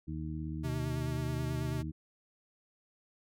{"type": "harmonic tone", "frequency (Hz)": 77.78, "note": "D#2", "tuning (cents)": 0, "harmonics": [1, 2, 3, 4], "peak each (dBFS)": [-40, -39, -45, -42], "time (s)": [0.07, 1.92], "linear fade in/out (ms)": 20}
{"type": "tone with vibrato", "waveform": "square", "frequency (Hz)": 127.3, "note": "C3", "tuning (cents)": -47, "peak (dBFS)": -35, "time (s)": [0.63, 1.83], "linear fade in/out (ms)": 20, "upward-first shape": "sine", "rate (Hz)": 9.2, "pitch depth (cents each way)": 36}
{"effects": []}